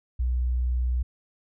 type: tone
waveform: sine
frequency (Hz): 61.74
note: B1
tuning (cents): 0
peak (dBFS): -22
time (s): 0.19-1.03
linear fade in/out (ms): 10
effects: none